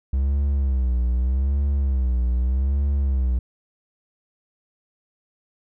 triangle tone with vibrato, 65.41 Hz, C2, in tune, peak -16 dBFS, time 0.13-3.39 s, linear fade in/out 5 ms, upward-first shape sine, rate 0.82 Hz, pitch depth 130 cents each way, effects none

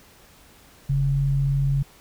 sine tone pair together, 41.05 / 137.9 Hz, E1 / C#3, -6 / -9 cents, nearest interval octave + major sixth, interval 2097 cents, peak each -27 / -19 dBFS, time 0.89-1.83 s, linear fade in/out 10 ms, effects pink hiss -52 dBFS RMS until 2 s

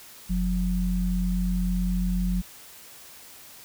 sine tone pair together, 45.48 / 180.7 Hz, F#1 / F#3, -29 / -41 cents, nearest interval 2 octaves, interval 2388 cents, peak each -25 dBFS, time 0.29-2.42 s, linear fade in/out 20 ms, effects white hiss -47 dBFS RMS until 3.64 s

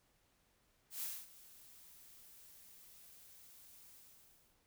blue noise with ADSR envelope, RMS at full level -41 dBFS, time 0.9-4.59 s, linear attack 120 ms, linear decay 240 ms, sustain -19 dB, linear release 650 ms, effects pink hiss -75 dBFS RMS until 4.66 s

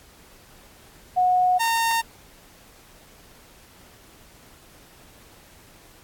sine / sawtooth tone pair in turn, 730 / 916 Hz, F#5 / A#5, -24 / -31 cents, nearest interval major third, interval 393 cents, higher second, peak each -16 dBFS, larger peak neither, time 1.16-1.59 / 1.59-2.02 s, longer neither, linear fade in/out 20 ms, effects pink hiss -51 dBFS RMS until 6.03 s + AAC 64 kbps

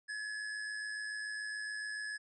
square tone with amplitude modulation, 1700 Hz, G#6, 40 cents sharp, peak -37 dBFS, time 0.08-2.18 s, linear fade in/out 20 ms, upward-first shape sine, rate 107 Hz, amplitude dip 45%, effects resampled to 22050 Hz

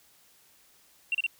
sine tone bursts, 2745 Hz, F7, 31 cents flat, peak -23 dBFS, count 3, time 1.12-1.265 s, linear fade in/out 2 ms, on 27 ms, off 32 ms, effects tanh soft clip ceiling -20 dBFS + white hiss -61 dBFS RMS until 1.39 s

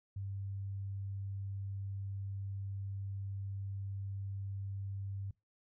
sine tone, 98.3 Hz, G2, 5 cents sharp, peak -38 dBFS, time 0.16-5.31 s, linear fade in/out 5 ms, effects noise-tail reverb RT60 0.2 s tail -22 dB re dry

